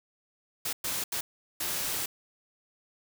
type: noise bursts at uneven times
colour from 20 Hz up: white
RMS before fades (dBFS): -32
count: 4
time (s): 0.65-0.73 / 0.84-1.04 / 1.12-1.21 / 1.6-2.06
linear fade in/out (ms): 5
effects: none